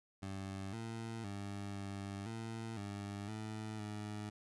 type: tone with pitch steps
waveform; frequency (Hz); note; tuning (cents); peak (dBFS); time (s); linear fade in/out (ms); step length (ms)
20% pulse; 96.9 / 113.7 / 100.2 / 99.2 / 113.2 / 100.9 / 108.6 / 105.2; G2 / A#2 / G2 / G2 / A2 / G#2 / A2 / G#2; -20 / -43 / +38 / +21 / +50 / -49 / -22 / +23; -37; 0.22-4.3; 10; 510
effects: resampled to 24000 Hz